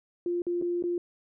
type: tone with dropouts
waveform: sine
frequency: 349.2 Hz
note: F4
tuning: in tune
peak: -26 dBFS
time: 0.26-0.98 s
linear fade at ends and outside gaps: 2 ms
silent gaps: 0.42-0.467 / 0.615-0.622 / 0.825-0.838 s
effects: none